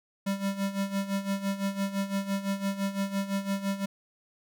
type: tone with tremolo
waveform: square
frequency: 196.8 Hz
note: G3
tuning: 7 cents sharp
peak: -26 dBFS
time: 0.26-3.86 s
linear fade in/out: 10 ms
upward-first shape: sine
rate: 5.9 Hz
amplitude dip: 75%
effects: none